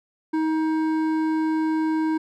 sine tone with hard clipping, 316 Hz, D#4, 27 cents sharp, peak -22 dBFS, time 0.33-2.18 s, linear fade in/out 10 ms, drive 10 dB, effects none

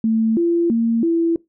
sine tone with pitch steps, 223.1 / 340.6 / 229.6 / 333.5 Hz, A3 / F4 / A#3 / E4, +24 / -43 / -26 / +20 cents, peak -14 dBFS, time 0.04-1.36 s, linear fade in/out 2 ms, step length 330 ms, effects noise-tail reverb RT60 0.2 s tail -22 dB re dry

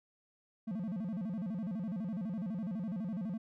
triangle tone with vibrato, 198.1 Hz, G3, 18 cents sharp, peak -33 dBFS, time 0.67-3.38 s, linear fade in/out 10 ms, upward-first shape square, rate 12 Hz, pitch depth 210 cents each way, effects none

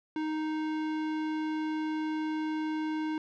sine tone with tanh clipping, 311.1 Hz, D#4, in tune, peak -32 dBFS, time 0.16-3.18 s, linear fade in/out 2 ms, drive 18 dB, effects none

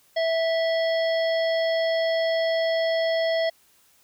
harmonic tone with a mistuned harmonic, 657 Hz, E5, 6 cents flat, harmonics 1 / 3 / 5 / 7 / 8, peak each -21 / -31 / -35 / -38 / -39 dBFS, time 0.16-3.5 s, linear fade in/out 10 ms, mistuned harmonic 7, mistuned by -86 cents, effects white hiss -60 dBFS RMS until 4.03 s

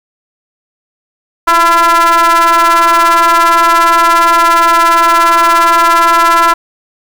square ring-modulated tone, 169.8 Hz, F3, 48 cents flat, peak -3 dBFS, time 1.47-6.54 s, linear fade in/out 10 ms, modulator 1180 Hz, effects 7-bit

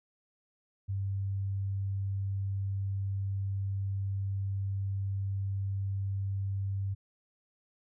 sine tone, 98 Hz, G2, in tune, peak -30 dBFS, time 0.88-6.95 s, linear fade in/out 20 ms, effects none

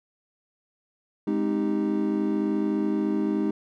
triangle chord, Ab major seventh, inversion none, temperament equal, 207.7 / 261.6 / 311.1 / 392 Hz, Ab3 / C4 / Eb4 / G4, 0 / 0 / 0 / 0 cents, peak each -25 / -30 / -24 / -29 dBFS, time 1.27-3.51 s, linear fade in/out 5 ms, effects none

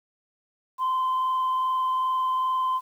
sine tone with frequency modulation, 1033 Hz, C6, 22 cents flat, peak -20 dBFS, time 0.78-2.81 s, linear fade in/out 50 ms, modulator 22.5 Hz, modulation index 0.48, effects tanh soft clip ceiling -20 dBFS + 9-bit

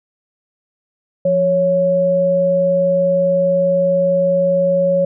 sine tone pair together, 174.63 / 554.4 Hz, F3 / C#5, 0 / 0 cents, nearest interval octave + minor sixth, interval 2000 cents, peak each -21 / -12 dBFS, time 1.25-5.05 s, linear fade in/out 5 ms, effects none

